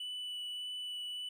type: tone with vibrato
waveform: triangle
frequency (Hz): 2970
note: F#7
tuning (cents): +6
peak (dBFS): -37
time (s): 0-1.29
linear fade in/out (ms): 5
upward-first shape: sine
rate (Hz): 1.7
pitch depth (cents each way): 8
effects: none